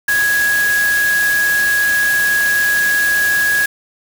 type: tone in noise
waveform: sine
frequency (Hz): 1661.2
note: G#6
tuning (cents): 0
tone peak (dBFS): -12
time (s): 0.08-3.66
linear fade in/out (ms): 5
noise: white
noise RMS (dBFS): -23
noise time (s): 0.08-3.66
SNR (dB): +8
effects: none